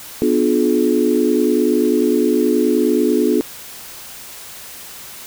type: chord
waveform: sine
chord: B diminished seventh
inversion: none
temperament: just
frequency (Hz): 246.9 / 296.3 / 355.6 / 426.7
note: B3 / D4 / F4 / Ab4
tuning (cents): 0 / +15 / +31 / +47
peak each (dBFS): -18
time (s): 0.22-3.41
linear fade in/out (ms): 0
effects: white hiss -35 dBFS RMS until 5.26 s